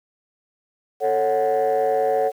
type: chord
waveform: sine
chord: F# minor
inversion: first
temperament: just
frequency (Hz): 444 / 555 / 740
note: A4 / C#5 / F#5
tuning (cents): +16 / +2 / 0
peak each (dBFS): -20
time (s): 1-2.32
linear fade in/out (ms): 50
effects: tanh soft clip ceiling -13 dBFS + 8-bit